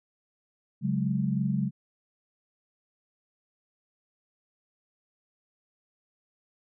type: chord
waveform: sine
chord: C# suspended fourth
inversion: none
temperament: just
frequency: 138.59 / 184.79 / 207.9 Hz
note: C#3 / F#3 / G#3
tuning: 0 / -2 / +2 cents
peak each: -29 dBFS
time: 0.81-1.71 s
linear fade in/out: 50 ms
effects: none